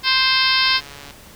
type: harmonic tone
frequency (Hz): 523.3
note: C5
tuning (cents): 0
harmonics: 2 / 3 / 4 / 5 / 6 / 7 / 8 / 9 / 10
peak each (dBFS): -23 / -23 / -23 / -23 / -23 / -23 / -23 / -23 / -23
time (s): 0.03-0.81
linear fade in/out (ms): 50
type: click train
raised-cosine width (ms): 0.2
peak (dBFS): -21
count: 66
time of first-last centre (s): 0.65-1.108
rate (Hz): 142
effects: pink hiss -43 dBFS RMS until 1.35 s